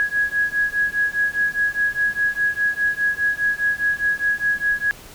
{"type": "beating tone pair", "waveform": "sine", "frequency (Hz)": [1663, 1667.9], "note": ["G#6", "G#6"], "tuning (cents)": [2, 7], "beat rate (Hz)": 4.9, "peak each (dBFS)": -21, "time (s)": [0, 4.91], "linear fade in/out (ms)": 0, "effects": ["pink hiss -42 dBFS RMS until 5.14 s"]}